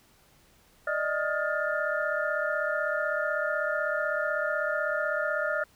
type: tone cluster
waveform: sine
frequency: 595 / 631 / 1255 / 1418 / 1762 Hz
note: D5 / D#5 / D#6 / F6 / A6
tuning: +22 / +24 / +15 / +26 / +2 cents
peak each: -31 / -33 / -37 / -30 / -35 dBFS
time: 0.87-5.64 s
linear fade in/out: 5 ms
effects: pink hiss -61 dBFS RMS until 5.75 s